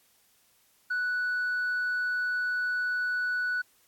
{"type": "tone with tanh clipping", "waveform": "sine", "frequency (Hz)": 1480, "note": "F#6", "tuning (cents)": 0, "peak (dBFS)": -27, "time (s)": [0.9, 3.62], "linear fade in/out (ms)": 10, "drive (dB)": 1, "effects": ["white hiss -65 dBFS RMS until 3.87 s", "AAC 64 kbps"]}